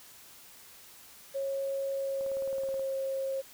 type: tone with pitch glide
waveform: sine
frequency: 547 to 538.2 Hz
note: C#5 to C5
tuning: -23 to +49 cents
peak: -30 dBFS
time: 1.34-3.42 s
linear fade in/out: 20 ms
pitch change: -28 cents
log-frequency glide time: 1.92-2.84 s
type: click train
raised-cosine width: 1 ms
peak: -35 dBFS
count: 12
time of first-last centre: 2.21-2.795 s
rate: 18.8 Hz
effects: white hiss -53 dBFS RMS until 3.53 s